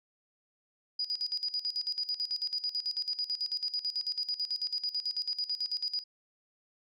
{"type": "tone with tremolo", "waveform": "sine", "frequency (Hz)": 4911, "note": "D#8", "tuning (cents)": -23, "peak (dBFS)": -29, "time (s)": [0.99, 6.04], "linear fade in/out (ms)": 5, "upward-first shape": "square", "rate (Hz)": 9.1, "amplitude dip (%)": 80, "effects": []}